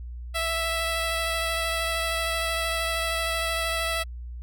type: tone with vibrato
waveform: 10% pulse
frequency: 659.3 Hz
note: E5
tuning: in tune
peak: -17 dBFS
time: 0.34-4.04 s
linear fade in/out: 20 ms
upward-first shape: sine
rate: 13 Hz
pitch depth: 11 cents each way
effects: added 60 Hz sine -34 dBFS peak until 4.42 s